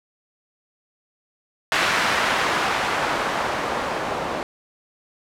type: noise with low-pass filter sweep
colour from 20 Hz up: blue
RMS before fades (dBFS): -23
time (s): 1.72-4.43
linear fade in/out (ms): 0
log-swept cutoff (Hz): 1700 to 710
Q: 0.86
effects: none